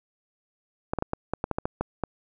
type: clicks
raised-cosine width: 1 ms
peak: -12 dBFS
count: 11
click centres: 0.935 / 0.987 / 1.024 / 1.134 / 1.336 / 1.441 / 1.513 / 1.585 / 1.655 / 1.81 / 2.037 s
effects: none